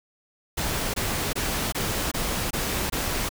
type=noise bursts; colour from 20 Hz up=pink; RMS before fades=-27 dBFS; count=7; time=0.57-3.292 s; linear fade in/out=10 ms; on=370 ms; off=22 ms; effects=none